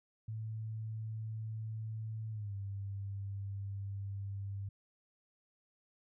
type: tone with pitch glide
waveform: sine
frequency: 110 to 99.14 Hz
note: A2 to G2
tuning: 0 to +20 cents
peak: -38 dBFS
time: 0.28-4.69 s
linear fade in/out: 5 ms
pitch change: -180 cents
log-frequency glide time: 2.31-2.54 s
effects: none